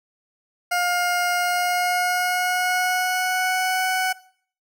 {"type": "tone with pitch glide", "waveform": "20% pulse", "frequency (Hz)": [710, 746.2], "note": ["F5", "F#5"], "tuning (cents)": [28, 14], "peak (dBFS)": -15, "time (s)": [0.71, 4.13], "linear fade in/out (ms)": 10, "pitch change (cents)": 86, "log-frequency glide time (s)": [1.35, 3.85], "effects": ["noise-tail reverb RT60 0.5 s tail -18 dB re dry"]}